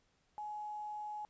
sine tone with quantisation, 842 Hz, G#5, 24 cents sharp, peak -40 dBFS, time 0.38-1.25 s, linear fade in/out 0 ms, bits 11, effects pink hiss -75 dBFS RMS until 1.29 s + resampled to 16000 Hz

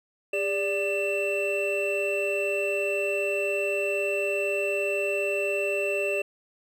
triangle tone cluster, 401.5 / 584 / 2678 Hz, G4 / D5 / E7, +41 / -10 / +27 cents, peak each -27 dBFS, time 0.33-6.22 s, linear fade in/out 5 ms, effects none

